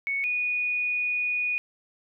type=tone pair in turn; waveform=sine; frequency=2217 / 2465 Hz; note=C#7 / D#7; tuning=0 / -17 cents; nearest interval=major second; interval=183 cents; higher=second; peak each=-25 / -24 dBFS; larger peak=second; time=0.07-0.24 / 0.24-1.58 s; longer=second; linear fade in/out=0 ms; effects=none

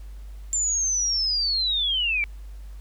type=linear sweep; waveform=sine; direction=down; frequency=7260 to 2278 Hz; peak=-21 dBFS; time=0.53-2.24 s; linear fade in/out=0 ms; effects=added 50 Hz sine -36 dBFS peak until 2.8 s + pink hiss -58 dBFS RMS until 2.8 s

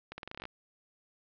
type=accelerating click train; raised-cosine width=0.3 ms; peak=-25 dBFS; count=11; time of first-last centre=0.12-0.454 s; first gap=60 ms; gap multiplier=0.86; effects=low-pass 5000 Hz 12 dB/octave

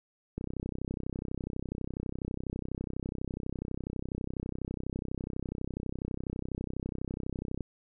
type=click train; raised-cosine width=3 ms; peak=-22 dBFS; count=233; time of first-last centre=0.38-7.607 s; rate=32.1 Hz; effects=none

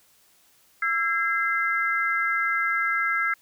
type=tone cluster; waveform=sine; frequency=1339 / 1630 / 2067 Hz; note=E6 / G#6 / C7; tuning=+27 / -33 / -22 cents; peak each=-26 dBFS; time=0.82-3.34 s; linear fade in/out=5 ms; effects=white hiss -60 dBFS RMS until 3.41 s

